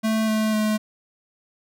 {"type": "tone with pitch steps", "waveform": "square", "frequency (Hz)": [220, 217.3, 214.7], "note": ["A3", "A3", "A3"], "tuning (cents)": [0, -21, -42], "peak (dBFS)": -20, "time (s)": [0.03, 0.78], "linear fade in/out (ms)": 20, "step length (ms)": 250, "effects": []}